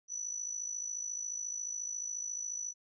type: tone with amplitude modulation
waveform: sine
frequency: 5940 Hz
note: F#8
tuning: 6 cents sharp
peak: -33 dBFS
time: 0.08-2.74 s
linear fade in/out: 50 ms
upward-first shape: sine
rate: 54.2 Hz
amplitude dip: 70%
effects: none